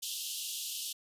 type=high-pass noise; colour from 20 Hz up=pink; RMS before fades=-38 dBFS; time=0.02-0.93 s; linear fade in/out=10 ms; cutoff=2800 Hz; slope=96 dB/octave; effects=resampled to 32000 Hz